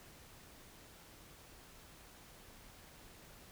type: silence
effects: pink hiss -58 dBFS RMS until 3.51 s